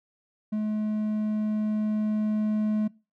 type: tone with level ramp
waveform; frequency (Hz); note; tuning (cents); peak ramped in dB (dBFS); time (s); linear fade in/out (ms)
triangle; 213.6; G#3; +49; -23 to -20; 0.52-2.88; 10
effects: noise-tail reverb RT60 0.3 s tail -22 dB re dry